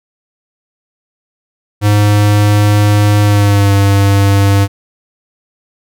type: tone with pitch glide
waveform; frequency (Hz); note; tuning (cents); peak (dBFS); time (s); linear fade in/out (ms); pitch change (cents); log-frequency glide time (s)
square; 103.8 to 99.4; G#2 to G2; 0 to +25; -7; 1.81-4.68; 50; -75; 3.22-3.73
effects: none